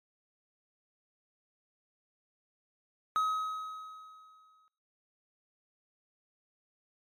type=tone with exponential decay; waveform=triangle; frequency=1271 Hz; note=D#6; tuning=36 cents sharp; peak=-23 dBFS; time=3.16-4.68 s; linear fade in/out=0 ms; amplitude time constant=330 ms; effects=noise-tail reverb RT60 0.9 s tail -23 dB re dry + MP3 96 kbps